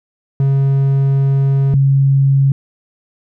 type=tone pair in turn; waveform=triangle / sine; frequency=137 / 137 Hz; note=C#3 / C#3; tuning=-20 / -20 cents; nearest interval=unison; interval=0 cents; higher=neither; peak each=-8 dBFS; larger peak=neither; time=0.4-1.74 / 1.74-2.52 s; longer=first; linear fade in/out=2 ms; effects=none